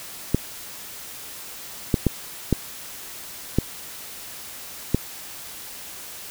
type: clicks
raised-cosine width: 3 ms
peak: -4 dBFS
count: 6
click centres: 0.346 / 1.942 / 2.067 / 2.527 / 3.586 / 4.946 s
effects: white hiss -38 dBFS RMS until 6.3 s